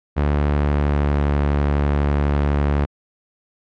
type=tone with pitch glide; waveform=sawtooth; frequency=73 to 72.04 Hz; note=D2 to D2; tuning=-10 to -33 cents; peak=-12 dBFS; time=0.16-2.86 s; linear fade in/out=20 ms; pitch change=-23 cents; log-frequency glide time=0.48-1.3 s; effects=low-pass 2000 Hz 12 dB/octave + AAC 64 kbps